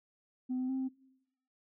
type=tone with pitch steps; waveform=sine; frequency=254.3 / 256.1 / 263.7 / 262 Hz; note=C4 / C4 / C4 / C4; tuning=-49 / -37 / +14 / +2 cents; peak=-30 dBFS; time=0.49-0.89 s; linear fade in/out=20 ms; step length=100 ms; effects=noise-tail reverb RT60 0.9 s tail -23 dB re dry + tanh soft clip ceiling -29 dBFS